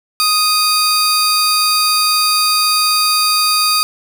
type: tone pair together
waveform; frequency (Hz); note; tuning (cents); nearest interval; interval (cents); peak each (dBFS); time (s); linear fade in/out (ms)
sawtooth; 1244.5 / 4699; D#6 / D8; 0 / 0; octave + major seventh; 2300; -11; 0.2-3.83; 0
effects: none